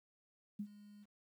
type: tone with ADSR envelope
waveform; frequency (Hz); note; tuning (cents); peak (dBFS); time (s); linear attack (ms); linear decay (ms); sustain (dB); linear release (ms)
sine; 206.3; G#3; -11; -37; 0.59-1.06; 9; 69; -18; 32
effects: 12-bit